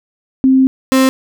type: tone pair in turn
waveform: sine / 35% pulse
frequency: 263.2 / 263.2 Hz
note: C4 / C4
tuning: +10 / +10 cents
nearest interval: unison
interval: 0 cents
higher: neither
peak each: -6 dBFS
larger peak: neither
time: 0.44-0.67 / 0.92-1.09 s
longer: first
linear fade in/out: 0 ms
effects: none